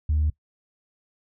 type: tone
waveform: sine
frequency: 76.1 Hz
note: D#2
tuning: 38 cents flat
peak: -18 dBFS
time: 0.09-0.3 s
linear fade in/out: 5 ms
effects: noise-tail reverb RT60 0.1 s tail -21 dB re dry + tanh soft clip ceiling -16 dBFS